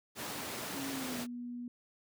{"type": "high-pass noise", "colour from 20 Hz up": "pink", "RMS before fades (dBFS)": -41, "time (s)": [0.15, 1.27], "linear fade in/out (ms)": 50, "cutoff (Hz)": 180, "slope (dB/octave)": 12}
{"type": "tone with pitch glide", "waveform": "sine", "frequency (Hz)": [272.3, 242.6], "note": ["C#4", "B3"], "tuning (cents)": [-31, -31], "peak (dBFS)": -39, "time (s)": [0.76, 1.68], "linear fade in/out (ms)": 2, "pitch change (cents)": -200, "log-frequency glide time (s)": [0.93, 1.19]}
{"effects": []}